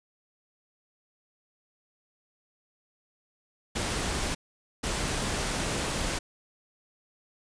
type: noise bursts at uneven times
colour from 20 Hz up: pink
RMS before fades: -30 dBFS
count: 2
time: 3.75-4.35 / 4.83-6.19 s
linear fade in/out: 10 ms
effects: resampled to 22050 Hz